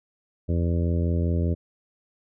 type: harmonic tone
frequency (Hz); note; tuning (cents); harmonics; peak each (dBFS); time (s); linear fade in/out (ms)
85; F2; -46; 1 / 2 / 3 / 4 / 5 / 6 / 7; -22 / -28 / -32 / -34 / -36 / -38 / -39; 0.48-1.55; 20
effects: none